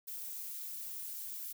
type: noise with flanger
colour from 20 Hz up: violet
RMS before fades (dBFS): -43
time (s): 0.07-1.53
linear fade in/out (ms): 10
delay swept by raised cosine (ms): 1.5 to 5.5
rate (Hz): 2.9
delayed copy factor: -0.5
effects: none